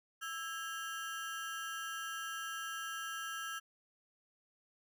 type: ring-modulated tone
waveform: 35% pulse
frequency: 1480 Hz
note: F#6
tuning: in tune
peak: -35 dBFS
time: 0.21-3.6 s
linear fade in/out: 20 ms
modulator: 155 Hz
effects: none